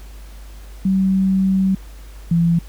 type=tone pair in turn; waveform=sine; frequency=190.8 / 168.98 Hz; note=G3 / E3; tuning=-47 / +43 cents; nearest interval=major second; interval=210 cents; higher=first; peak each=-13 / -12 dBFS; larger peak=second; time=0.85-1.75 / 2.31-2.59 s; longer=first; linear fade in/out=5 ms; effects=added 50 Hz sine -34 dBFS peak until 2.68 s + pink hiss -47 dBFS RMS until 2.68 s